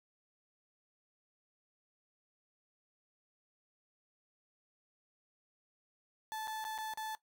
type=tone with dropouts; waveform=35% pulse; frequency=872 Hz; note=A5; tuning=16 cents flat; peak=-37 dBFS; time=6.32-7.15 s; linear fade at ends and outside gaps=0 ms; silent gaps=6.473-6.479 / 6.642-6.65 / 6.779-6.785 / 6.937-6.974 s; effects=noise-tail reverb RT60 0.1 s tail -17 dB re dry